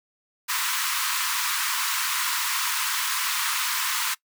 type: high-pass noise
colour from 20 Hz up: pink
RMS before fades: -26 dBFS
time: 0.48-4.15 s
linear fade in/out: 20 ms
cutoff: 940 Hz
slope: 96 dB/octave
effects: noise-tail reverb RT60 0.1 s tail -22 dB re dry